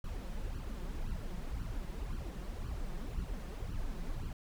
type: noise with flanger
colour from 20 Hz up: brown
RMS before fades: -39 dBFS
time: 0.04-4.33 s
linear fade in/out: 2 ms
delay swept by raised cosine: 0.67 to 5.67 ms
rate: 1.9 Hz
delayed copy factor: +0.7
effects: none